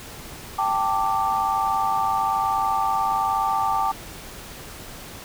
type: chord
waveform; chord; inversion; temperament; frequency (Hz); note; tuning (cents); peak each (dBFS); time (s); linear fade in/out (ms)
sine; G suspended second; none; equal with one note detuned; 784 / 885.1 / 1174.7; G5 / A5 / D6; 0 / +10 / 0; -24; 0.58-3.92; 10
effects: pink hiss -39 dBFS RMS until 5.24 s

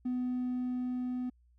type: tone with level ramp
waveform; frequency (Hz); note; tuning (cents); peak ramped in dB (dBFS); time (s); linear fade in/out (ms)
triangle; 250.2; B3; +23; -27 to -30; 0.05-1.3; 10
effects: tanh soft clip ceiling -26 dBFS + added 60 Hz sine -62 dBFS peak until 1.58 s

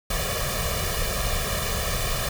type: noise with comb filter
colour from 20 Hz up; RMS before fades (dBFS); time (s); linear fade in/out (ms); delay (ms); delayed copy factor
pink; -26; 0.1-2.29; 5; 1.7; +0.95
effects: none

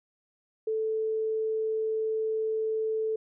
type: tone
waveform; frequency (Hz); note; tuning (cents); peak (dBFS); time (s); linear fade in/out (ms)
sine; 439.3; A4; -3; -26; 0.67-3.16; 5
effects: none

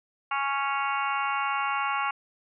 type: harmonic tone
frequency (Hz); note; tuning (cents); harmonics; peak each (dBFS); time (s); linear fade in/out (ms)
277.1; C#4; -1; 3 / 4 / 5 / 6 / 7 / 8 / 9 / 10; -31 / -29 / -32 / -42 / -42 / -36 / -43 / -36; 0.31-2.11; 5
effects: none

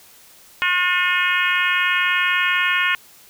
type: harmonic tone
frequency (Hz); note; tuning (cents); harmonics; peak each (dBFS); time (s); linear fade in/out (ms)
359.6; F#4; -49; 3 / 4 / 5 / 6 / 7 / 8 / 9; -25 / -22 / -22 / -24 / -23 / -26 / -33; 0.62-2.95; 0
effects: white hiss -48 dBFS RMS until 3.29 s

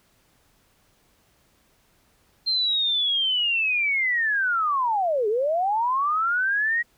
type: linear two-way sweep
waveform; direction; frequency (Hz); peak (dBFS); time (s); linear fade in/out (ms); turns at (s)
sine; down then up; 4183 to 403.6 to 1914; -20; 2.46-6.83; 20; 5.28
effects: pink hiss -63 dBFS RMS until 6.97 s

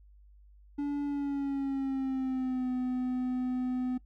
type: tone with pitch glide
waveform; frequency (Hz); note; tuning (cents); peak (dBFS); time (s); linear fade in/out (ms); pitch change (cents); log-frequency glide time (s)
triangle; 287 to 252.8; D4 to B3; -40 to +41; -27; 0.78-3.98; 10; -219; 1.05-2.7
effects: noise-tail reverb RT60 0.1 s tail -19 dB re dry + added 50 Hz sine -54 dBFS peak until 4.05 s

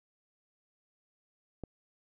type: click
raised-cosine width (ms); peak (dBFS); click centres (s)
2; -26; 1.637
effects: none

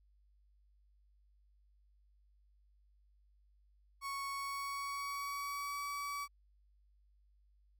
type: tone with pitch glide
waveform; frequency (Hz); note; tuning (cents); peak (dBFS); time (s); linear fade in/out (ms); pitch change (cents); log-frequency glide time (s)
35% pulse; 1108.7 to 1141.8; C#6 to D6; 0 to -49; -37; 4.01-6.28; 50; +51; 4.3-5.82
effects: added 50 Hz sine -66 dBFS peak until 7.79 s

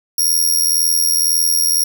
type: tone with amplitude modulation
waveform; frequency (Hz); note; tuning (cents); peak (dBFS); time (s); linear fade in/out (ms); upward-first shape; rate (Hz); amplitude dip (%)
10% pulse; 5600; F8; +4; -4; 0.18-1.84; 5; sine; 81.9; 70
effects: none

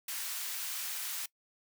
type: high-pass noise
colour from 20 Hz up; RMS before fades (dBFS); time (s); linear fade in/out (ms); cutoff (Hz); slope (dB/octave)
white; -38; 0.08-1.26; 5; 1200; 12
effects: noise-tail reverb RT60 0.1 s tail -22 dB re dry

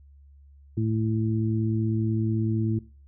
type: harmonic tone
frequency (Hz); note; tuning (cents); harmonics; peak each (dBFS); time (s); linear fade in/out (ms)
110.5; A2; +8; 1 / 2 / 3; -24 / -29 / -30; 0.77-2.79; 5
effects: noise-tail reverb RT60 0.4 s tail -22 dB re dry + added 70 Hz sine -49 dBFS peak until 3.07 s

